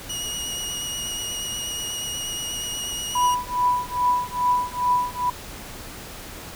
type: tone with vibrato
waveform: 20% pulse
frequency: 2893 Hz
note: F#7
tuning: 40 cents flat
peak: -22 dBFS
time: 0.09-3.35 s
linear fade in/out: 10 ms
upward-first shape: sine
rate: 8.3 Hz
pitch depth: 18 cents each way
type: tone with tremolo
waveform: sine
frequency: 987.8 Hz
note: B5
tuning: in tune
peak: -15 dBFS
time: 3.15-5.3 s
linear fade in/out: 5 ms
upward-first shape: triangle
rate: 2.4 Hz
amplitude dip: 100%
effects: pink hiss -38 dBFS RMS until 6.55 s